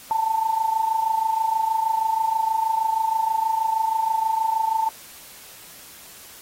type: tone with amplitude modulation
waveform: sine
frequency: 888 Hz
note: A5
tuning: 16 cents sharp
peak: -16 dBFS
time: 0.11-4.89 s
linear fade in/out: 0 ms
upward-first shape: sine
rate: 26.3 Hz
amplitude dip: 70%
effects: white hiss -44 dBFS RMS until 6.41 s + AAC 48 kbps